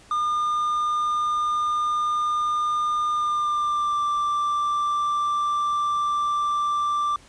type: tone with pitch glide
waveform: triangle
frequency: 1210 to 1176.9 Hz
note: D#6 to D6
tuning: -49 to +3 cents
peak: -19 dBFS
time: 0.11-7.16 s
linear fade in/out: 2 ms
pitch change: -48 cents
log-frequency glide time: 3.11-4.02 s
effects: pink hiss -51 dBFS RMS until 7.28 s + resampled to 22050 Hz